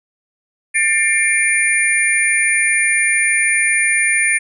sine tone cluster, 1788 / 2133 / 2366 / 9550 Hz, A6 / C7 / D7 / D9, +27 / +33 / +12 / +28 cents, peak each -18 dBFS, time 0.74-4.39 s, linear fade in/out 20 ms, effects none

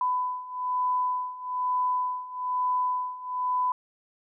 sine beating tone pair, 1000 / 1001.1 Hz, B5 / B5, +21 / +23 cents, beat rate 1.1 Hz, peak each -30 / -27 dBFS, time 0.01-3.72 s, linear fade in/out 2 ms, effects none

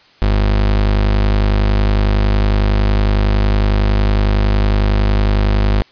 35% pulse tone, 50.9 Hz, G#1, 34 cents flat, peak -9 dBFS, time 0.22-5.82 s, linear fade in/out 0 ms, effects white hiss -48 dBFS RMS until 5.91 s + resampled to 11025 Hz

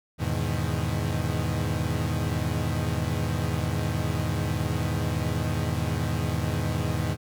35% pulse chord, E major seventh, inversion none, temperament equal, 82.41 / 103.83 / 123.47 / 155.56 Hz, E2 / G#2 / B2 / D#3, 0 / 0 / 0 / 0 cents, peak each -29 dBFS, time 0.18-7.17 s, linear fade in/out 50 ms, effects none

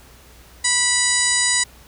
harmonic tone, 982 Hz, B5, 10 cents flat, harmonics 1 / 2 / 3 / 4 / 5 / 6 / 7 / 8 / 9, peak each -31 / -22 / -33 / -25 / -25 / -32 / -22 / -25 / -22 dBFS, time 0.64-1.64 s, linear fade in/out 10 ms, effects added 60 Hz sine -48 dBFS peak until 1.87 s + pink hiss -48 dBFS RMS until 1.87 s

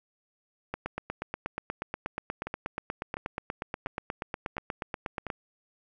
two click trains, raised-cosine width 0.5 ms, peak -20 / -17 dBFS, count 5 / 39, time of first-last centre 2.47-5.267 / 0.74-5.302 s, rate 1.43 / 8.33 Hz, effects none

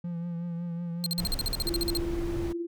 triangle tone with vibrato, 171.1 Hz, F3, 35 cents flat, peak -29 dBFS, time 0.04-1.25 s, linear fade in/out 5 ms, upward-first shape triangle, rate 5.4 Hz, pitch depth 40 cents each way
sawtooth tone bursts, 4186 Hz, C8, in tune, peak -24 dBFS, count 14, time 1.04-1.972 s, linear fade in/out 0 ms, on 22 ms, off 48 ms
brown noise, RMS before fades -33 dBFS, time 1.18-2.53 s, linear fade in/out 10 ms
sine tone with tremolo, 341.1 Hz, F4, 41 cents flat, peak -28 dBFS, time 1.65-2.67 s, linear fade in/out 20 ms, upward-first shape sine, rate 19 Hz, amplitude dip 45%
effects none

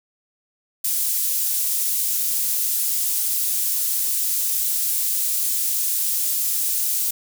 pink high-pass noise, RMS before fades -22 dBFS, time 0.84-7.11 s, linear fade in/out 5 ms, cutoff 10000 Hz, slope 12 dB/octave, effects none

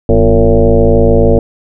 sine tone with frequency modulation, 242.6 Hz, B3, 31 cents flat, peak -4 dBFS, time 0.09-1.39 s, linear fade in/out 2 ms, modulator 107 Hz, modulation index 3.2, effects none

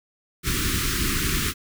pink band-stop noise, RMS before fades -24 dBFS, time 0.43-1.54 s, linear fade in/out 50 ms, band 390 to 1200 Hz, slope 48 dB/octave, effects none

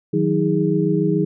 sine tone cluster, 156.9 / 183.9 / 316.1 / 410.4 Hz, D#3 / F#3 / D#4 / G#4, +15 / -10 / +27 / -21 cents, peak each -21 dBFS, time 0.13-1.25 s, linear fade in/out 10 ms, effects none

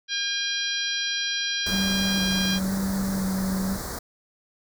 harmonic tone, 807 Hz, G#5, 50 cents flat, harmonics 2 / 3 / 4 / 5 / 6 / 7, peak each -31 / -35 / -29 / -31 / -34 / -34 dBFS, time 0.08-2.6 s, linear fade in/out 50 ms
pink band-stop noise, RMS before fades -33 dBFS, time 1.66-3.99 s, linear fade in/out 5 ms, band 1900 to 4100 Hz, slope 48 dB/octave
triangle tone with vibrato, 191.8 Hz, G3, 37 cents flat, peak -22 dBFS, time 1.69-3.78 s, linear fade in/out 50 ms, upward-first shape square, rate 1 Hz, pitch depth 16 cents each way
effects none

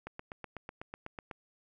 click train, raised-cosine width 0.5 ms, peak -26 dBFS, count 11, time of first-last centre 0.07-1.312 s, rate 8.05 Hz, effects none

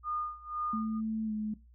sine tone with tremolo, 1220 Hz, D#6, 34 cents flat, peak -31 dBFS, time 0.03-1.01 s, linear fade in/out 50 ms, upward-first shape sine, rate 2 Hz, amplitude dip 90%
sine tone with pitch glide, 220 to 214 Hz, A3 to A3, 0 to -48 cents, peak -31 dBFS, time 0.73-1.54 s, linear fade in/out 5 ms, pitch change -48 cents, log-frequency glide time 1.25-1.32 s
effects noise-tail reverb RT60 0.2 s tail -17 dB re dry + added 60 Hz sine -55 dBFS peak until 1.74 s

